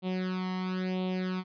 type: tone with flanger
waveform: sawtooth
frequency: 185 Hz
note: F#3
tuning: in tune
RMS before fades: -32 dBFS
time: 0.02-1.44 s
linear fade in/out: 50 ms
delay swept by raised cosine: 0.3 to 0.99 ms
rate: 0.99 Hz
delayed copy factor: +0.8
effects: resampled to 11025 Hz